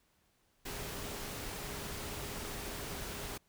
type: tone in noise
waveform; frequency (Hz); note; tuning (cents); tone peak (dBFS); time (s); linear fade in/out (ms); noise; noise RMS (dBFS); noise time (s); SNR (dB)
sine; 410; G#4; -22; -52; 0.65-3.38; 10; pink; -42; 0.65-3.38; -13
effects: pink hiss -73 dBFS RMS until 3.48 s